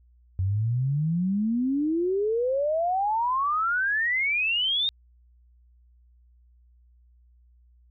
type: exponential sweep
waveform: sine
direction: up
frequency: 90.7 to 3729 Hz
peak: -22 dBFS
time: 0.39-4.89 s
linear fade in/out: 0 ms
effects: added 60 Hz sine -55 dBFS peak until 7.9 s